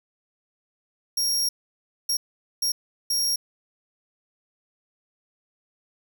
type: tone bursts at uneven times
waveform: sawtooth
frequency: 5588 Hz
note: F8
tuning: in tune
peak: -19 dBFS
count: 4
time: 1.17-1.49 / 2.09-2.17 / 2.62-2.72 / 3.1-3.36 s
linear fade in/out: 5 ms
effects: none